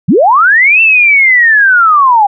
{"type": "linear two-way sweep", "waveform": "sine", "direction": "up then down", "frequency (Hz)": [127.5, 2696, 784], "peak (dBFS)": -3, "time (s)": [0.08, 2.27], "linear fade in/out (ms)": 10, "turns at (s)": 0.81, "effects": []}